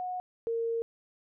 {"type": "tone pair in turn", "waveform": "sine", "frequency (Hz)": [730, 459.9], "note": ["F#5", "A#4"], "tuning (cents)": [-24, -23], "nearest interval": "minor sixth", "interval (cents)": 799, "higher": "first", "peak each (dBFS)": [-32, -28], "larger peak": "second", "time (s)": [[0, 0.2], [0.47, 0.82]], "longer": "second", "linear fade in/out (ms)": 0, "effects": []}